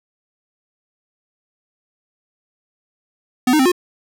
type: tone with pitch steps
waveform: square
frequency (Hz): 251.1 / 307.8 / 261.7 / 358.5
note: B3 / D#4 / C4 / F4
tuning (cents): +29 / -19 / 0 / +45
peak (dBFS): -12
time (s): 3.47-3.718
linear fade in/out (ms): 5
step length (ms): 62
effects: none